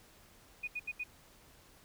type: tone bursts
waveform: sine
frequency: 2474 Hz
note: D#7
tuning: 10 cents flat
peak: -35 dBFS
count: 4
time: 0.63-1.039 s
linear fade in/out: 10 ms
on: 46 ms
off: 75 ms
effects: pink hiss -61 dBFS RMS until 1.84 s